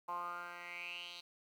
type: tone with band-pass filter sweep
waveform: 10% pulse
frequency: 174.61 Hz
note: F3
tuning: in tune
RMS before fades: -45 dBFS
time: 0.08-1.21 s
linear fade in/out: 10 ms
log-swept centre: 970 to 3800 Hz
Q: 6.7
effects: 11-bit